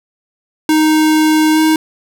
square tone with pitch glide, 311.1 to 314.5 Hz, D#4 to D#4, 0 to +19 cents, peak -9 dBFS, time 0.69-1.76 s, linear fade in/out 2 ms, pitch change +19 cents, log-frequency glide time 1.53-1.59 s, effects none

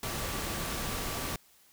sine tone in noise, 1157 Hz, D6, 26 cents flat, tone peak -46 dBFS, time 0.03-1.36 s, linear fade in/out 2 ms, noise pink, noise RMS -35 dBFS, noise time 0.03-1.36 s, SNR -14 dB, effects white hiss -62 dBFS RMS until 1.72 s

